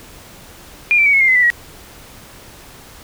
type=tone with pitch steps; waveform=sine; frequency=2417 / 2337 / 2260 / 2186 / 2114 / 2044 / 1976.9 / 1911.7 Hz; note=D7 / D7 / C#7 / C#7 / C7 / C7 / B6 / A#6; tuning=+49 / -9 / +33 / -25 / +17 / -41 / +1 / +43 cents; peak=-9 dBFS; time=0.91-1.502 s; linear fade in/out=0 ms; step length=74 ms; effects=pink hiss -40 dBFS RMS until 3.03 s